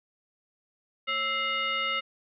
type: tone with frequency modulation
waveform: sine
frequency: 2093 Hz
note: C7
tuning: in tune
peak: -26 dBFS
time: 1.07-2.01 s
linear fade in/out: 20 ms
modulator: 774 Hz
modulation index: 1.4
effects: none